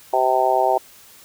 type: harmonic tone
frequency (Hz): 129.4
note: C3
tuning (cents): -19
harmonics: 3 / 4 / 5 / 6 / 7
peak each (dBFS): -24 / -24 / -20 / -19 / -22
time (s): 0.13-0.78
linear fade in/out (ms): 5
effects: white hiss -47 dBFS RMS until 1.24 s